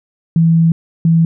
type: tone pair in turn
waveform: sine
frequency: 164.81 / 164.81 Hz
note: E3 / E3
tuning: 0 / 0 cents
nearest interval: unison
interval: 0 cents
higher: neither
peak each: -7 dBFS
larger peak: neither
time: 0.36-0.72 / 1.05-1.25 s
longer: first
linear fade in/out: 2 ms
effects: none